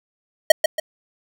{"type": "tone with echo", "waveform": "square", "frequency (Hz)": 631, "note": "D#5", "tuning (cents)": 24, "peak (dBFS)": -5, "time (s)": [0.5, 0.52], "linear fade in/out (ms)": 5, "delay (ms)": 140, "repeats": 2, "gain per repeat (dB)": -8, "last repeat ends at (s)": 0.8, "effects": []}